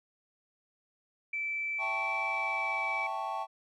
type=tone with pitch glide; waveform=sine; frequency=2323 to 2302 Hz; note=D7 to D7; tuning=-20 to -35 cents; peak=-31 dBFS; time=1.33-3.07 s; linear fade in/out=5 ms; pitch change=-15 cents; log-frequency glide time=2.16-2.91 s
type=chord; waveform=triangle; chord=A dominant seventh; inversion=second; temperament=equal; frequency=659.3 / 784 / 880 / 1108.7 Hz; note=E5 / G5 / A5 / C#6; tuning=0 / 0 / 0 / 0 cents; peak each=-39 / -35 / -35 / -36 dBFS; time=1.78-3.47 s; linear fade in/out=50 ms
effects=tanh soft clip ceiling -22 dBFS